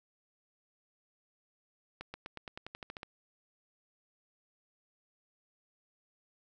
accelerating click train, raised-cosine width 0.3 ms, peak -26 dBFS, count 12, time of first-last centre 2.01-3.031 s, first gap 130 ms, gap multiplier 0.93, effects none

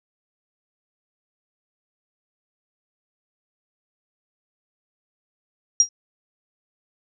sine tone with exponential decay, 5700 Hz, F8, 34 cents sharp, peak -7 dBFS, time 5.8-5.89 s, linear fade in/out 2 ms, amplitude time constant 19 ms, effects none

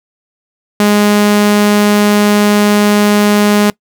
sawtooth tone, 207.2 Hz, G#3, 4 cents flat, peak -3 dBFS, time 0.8-3.7 s, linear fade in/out 2 ms, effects noise-tail reverb RT60 0.1 s tail -23 dB re dry

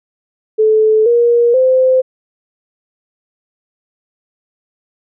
sine tone with pitch steps, 434.7 / 474 / 516.9 Hz, A4 / A#4 / C5, -21 / +29 / -21 cents, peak -7 dBFS, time 0.58-2.02 s, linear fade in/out 20 ms, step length 480 ms, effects none

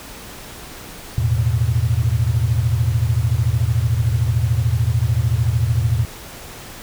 sine chord, E suspended fourth, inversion none, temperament equal, 82.41 / 110 / 123.47 Hz, E2 / A2 / B2, 0 / 0 / 0 cents, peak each -21 / -18 / -19 dBFS, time 1.18-6.05 s, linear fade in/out 0 ms, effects pink hiss -36 dBFS RMS until 6.82 s

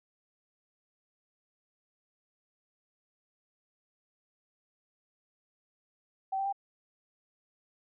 sine tone with pitch steps, 770 / 781.7 / 793.5 Hz, G5 / G5 / G5, -31 / -5 / +21 cents, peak -29 dBFS, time 6.32-6.527 s, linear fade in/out 10 ms, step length 69 ms, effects none

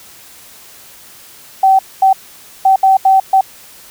sine tone bursts at uneven times, 769 Hz, G5, 33 cents flat, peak -5 dBFS, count 6, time 1.63-1.79 / 2.02-2.13 / 2.65-2.76 / 2.83-2.97 / 3.05-3.2 / 3.33-3.41 s, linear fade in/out 5 ms, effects white hiss -39 dBFS RMS until 3.9 s

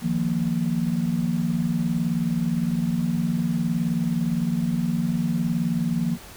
sine chord, Eb suspended second, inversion none, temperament just, 155.56 / 175.01 / 233.3 Hz, Eb3 / F3 / Bb3, 0 / +4 / +2 cents, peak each -28 / -24 / -25 dBFS, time 0.01-6.18 s, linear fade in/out 50 ms, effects pink hiss -43 dBFS RMS until 6.36 s

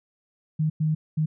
sine tone bursts at uneven times, 155.56 Hz, D#3, in tune, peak -20 dBFS, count 3, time 0.59-0.7 / 0.8-0.95 / 1.17-1.26 s, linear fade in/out 10 ms, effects none

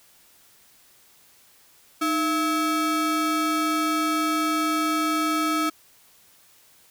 square ring-modulated tone, 492.9 Hz, B4, 3 cents flat, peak -19 dBFS, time 2.01-5.7 s, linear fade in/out 10 ms, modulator 802 Hz, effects white hiss -56 dBFS RMS until 6.9 s

